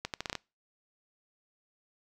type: accelerating click train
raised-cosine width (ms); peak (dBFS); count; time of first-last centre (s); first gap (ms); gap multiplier
0.2; -16; 7; 0.05-0.353; 88; 0.77
effects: noise-tail reverb RT60 0.3 s tail -25 dB re dry